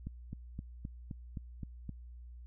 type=click train; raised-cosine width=5 ms; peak=-28 dBFS; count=8; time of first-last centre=0.07-1.893 s; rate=3.84 Hz; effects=added 60 Hz sine -47 dBFS peak until 2.46 s